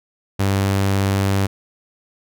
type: tone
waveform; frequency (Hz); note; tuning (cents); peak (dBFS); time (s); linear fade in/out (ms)
sawtooth; 98; G2; 0; -12; 0.39-1.47; 10
effects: none